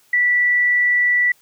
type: tone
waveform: sine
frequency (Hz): 1961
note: B6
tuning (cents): -13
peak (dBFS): -13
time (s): 0.13-1.32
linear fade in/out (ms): 5
effects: white hiss -56 dBFS RMS until 1.41 s + high-pass 100 Hz 12 dB/octave